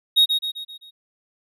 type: tone with echo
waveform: triangle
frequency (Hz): 3757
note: A#7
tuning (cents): +13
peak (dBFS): -10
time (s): 0.16-0.26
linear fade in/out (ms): 20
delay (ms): 130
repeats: 5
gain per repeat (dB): -6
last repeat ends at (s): 0.91
effects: none